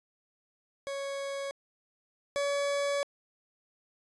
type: tone pair in turn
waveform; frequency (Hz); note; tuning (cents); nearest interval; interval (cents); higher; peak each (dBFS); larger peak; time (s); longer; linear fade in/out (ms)
40% pulse; 554.4 / 566.7; C#5 / C#5; 0 / +38; unison; 38; second; -33 / -27; second; 0.87-1.51 / 2.36-3.03; second; 0
effects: resampled to 22050 Hz